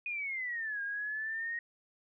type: exponential two-way sweep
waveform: sine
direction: down then up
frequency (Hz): 2489 to 1614 to 1880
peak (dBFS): -34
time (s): 0.06-1.59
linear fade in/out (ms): 2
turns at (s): 0.82
effects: none